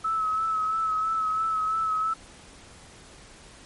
sine tone with vibrato, 1296 Hz, E6, 30 cents flat, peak -23 dBFS, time 0.04-2.14 s, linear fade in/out 10 ms, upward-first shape sine, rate 3 Hz, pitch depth 29 cents each way, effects pink hiss -49 dBFS RMS until 3.65 s + MP3 48 kbps

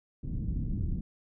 pink low-pass noise, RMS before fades -32 dBFS, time 0.23-1.01 s, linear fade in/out 5 ms, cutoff 230 Hz, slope 24 dB/octave, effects none

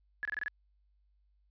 sine tone bursts, 1702 Hz, G#6, 42 cents sharp, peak -32 dBFS, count 6, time 0.23-0.481 s, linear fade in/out 0 ms, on 21 ms, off 25 ms, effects added 50 Hz sine -67 dBFS peak until 1.5 s + resampled to 11025 Hz

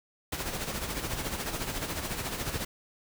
pink noise with tremolo, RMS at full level -32 dBFS, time 0.32-2.65 s, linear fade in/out 5 ms, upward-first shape sine, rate 14 Hz, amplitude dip 55%, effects none

